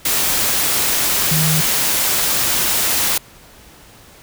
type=tone in noise; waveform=sine; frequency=156.6 Hz; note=D#3; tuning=11 cents sharp; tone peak=-16 dBFS; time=1.31-1.61 s; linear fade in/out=5 ms; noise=white; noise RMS=-17 dBFS; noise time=0.05-3.18 s; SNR=-2 dB; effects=pink hiss -44 dBFS RMS until 4.22 s